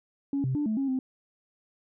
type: tone with pitch steps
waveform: sine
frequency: 278.8 / 131 / 294.3 / 217.3 / 272.9 / 260.2 Hz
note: C#4 / C3 / D4 / A3 / C#4 / C4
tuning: +10 / +2 / +4 / -21 / -27 / -9 cents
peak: -24 dBFS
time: 0.33-0.99 s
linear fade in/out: 2 ms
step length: 110 ms
effects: tanh soft clip ceiling -21 dBFS